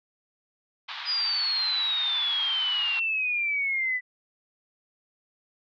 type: band-pass noise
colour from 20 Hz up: white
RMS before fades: -37 dBFS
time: 0.88-3 s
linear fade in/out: 10 ms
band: 800 to 4200 Hz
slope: 48 dB/octave
type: exponential sweep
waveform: sine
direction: down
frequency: 4978 to 1975.5 Hz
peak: -24 dBFS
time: 1.05-4.01 s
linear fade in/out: 50 ms
effects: none